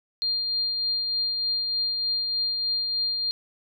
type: tone with tremolo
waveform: sine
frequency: 4200 Hz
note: C8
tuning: 6 cents sharp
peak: -22 dBFS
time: 0.22-3.31 s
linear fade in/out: 0 ms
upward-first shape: triangle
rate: 3.3 Hz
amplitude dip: 35%
effects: none